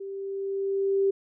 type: tone with level ramp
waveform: sine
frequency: 392 Hz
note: G4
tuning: in tune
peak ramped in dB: -34 to -19 dBFS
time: 0-1.11 s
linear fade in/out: 10 ms
effects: none